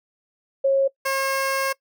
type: tone pair in turn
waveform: sine / 15% pulse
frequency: 544 / 539.3 Hz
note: C#5 / C#5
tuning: -33 / -48 cents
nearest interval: unison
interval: 15 cents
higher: first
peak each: -15 dBFS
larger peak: neither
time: 0.64-0.88 / 1.05-1.73 s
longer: second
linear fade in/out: 10 ms
effects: noise-tail reverb RT60 0.1 s tail -22 dB re dry